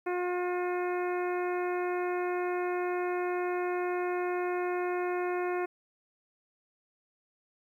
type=harmonic tone; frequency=357.8 Hz; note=F4; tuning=42 cents sharp; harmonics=1 / 2 / 3 / 4 / 5 / 6 / 7; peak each=-30 / -36 / -40 / -42 / -44 / -46 / -47 dBFS; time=0.06-5.66 s; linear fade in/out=10 ms; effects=11-bit